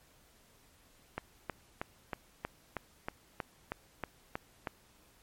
click train, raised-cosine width 0.5 ms, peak -20 dBFS, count 12, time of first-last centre 1.18-4.672 s, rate 3.15 Hz, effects pink hiss -64 dBFS RMS until 5.22 s + MP3 64 kbps

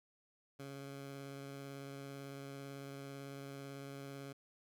15% pulse tone with vibrato, 138.59 Hz, C#3, in tune, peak -40 dBFS, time 0.59-4.33 s, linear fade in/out 10 ms, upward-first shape sine, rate 18 Hz, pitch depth 12 cents each way, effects none

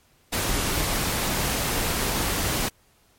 pink noise, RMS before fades -25 dBFS, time 0.32-2.69 s, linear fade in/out 10 ms, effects pink hiss -61 dBFS RMS until 3.18 s + MP3 64 kbps

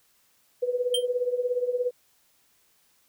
sine tone with tremolo, 493.9 Hz, B4, in tune, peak -20 dBFS, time 0.62-1.91 s, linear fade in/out 10 ms, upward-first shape triangle, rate 17 Hz, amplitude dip 85%
square tone with exponential decay, 3148 Hz, G7, 7 cents sharp, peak -20 dBFS, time 0.94-1.06 s, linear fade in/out 5 ms, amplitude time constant 26 ms
effects white hiss -65 dBFS RMS until 3.08 s

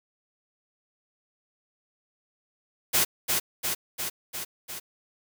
white noise with echo, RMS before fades -22 dBFS, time 2.93-3.05 s, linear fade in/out 20 ms, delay 350 ms, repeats 5, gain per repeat -3 dB, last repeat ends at 4.8 s, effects none

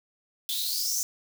blue noise with high-pass filter sweep, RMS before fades -29 dBFS, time 0.49-1.03 s, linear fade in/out 0 ms, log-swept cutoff 3400 to 6400 Hz, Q 8.6, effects none

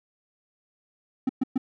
triangle tone bursts, 259.4 Hz, C4, 15 cents flat, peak -18 dBFS, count 3, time 1.27-1.579 s, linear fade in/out 5 ms, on 23 ms, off 120 ms, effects none

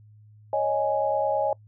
sine chord, C# suspended second, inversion none, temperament just, 554.4 / 623.7 / 831.5 Hz, C#5 / D#5 / G#5, 0 / +4 / +2 cents, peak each -26 dBFS, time 0.53-1.53 s, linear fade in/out 2 ms, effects noise-tail reverb RT60 0.1 s tail -25 dB re dry + added 106 Hz sine -49 dBFS peak until 1.67 s

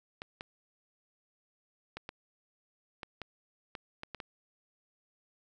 clicks, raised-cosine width 0.3 ms, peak -24 dBFS, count 10, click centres 0.219 / 0.409 / 1.97 / 2.091 / 3.032 / 3.217 / 3.752 / 4.034 / 4.147 / 4.202 s, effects none

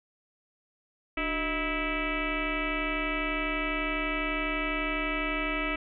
sine tone with frequency modulation, 1300 Hz, E6, 24 cents flat, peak -27 dBFS, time 1.17-5.76 s, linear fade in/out 5 ms, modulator 334 Hz, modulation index 4.2, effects none

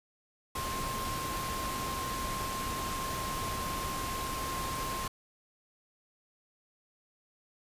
sine tone in noise, 1059 Hz, C6, 21 cents sharp, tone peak -36 dBFS, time 0.55-5.08 s, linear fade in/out 5 ms, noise pink, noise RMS -37 dBFS, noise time 0.55-5.08 s, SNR -2 dB, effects resampled to 32000 Hz

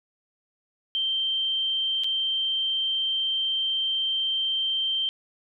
sine tone with dropouts, 3136 Hz, G7, in tune, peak -23 dBFS, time 0.95-5.09 s, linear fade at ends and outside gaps 0 ms, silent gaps 2.036-2.043 s, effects none

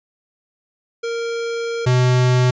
square tone pair in turn, 464.3 / 125.78 Hz, A#4 / B2, -7 / +32 cents, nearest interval octave + major seventh, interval 2261 cents, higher first, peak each -22 / -13 dBFS, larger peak second, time 1.03-1.86 / 1.86-2.51 s, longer first, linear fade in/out 10 ms, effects resampled to 16000 Hz

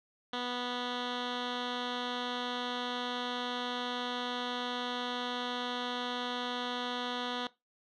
10% pulse tone with low-pass filter, 245.9 Hz, B3, 7 cents flat, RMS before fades -36 dBFS, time 0.33-7.47 s, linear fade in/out 2 ms, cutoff 3400 Hz, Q 3.3, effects noise-tail reverb RT60 0.2 s tail -18 dB re dry

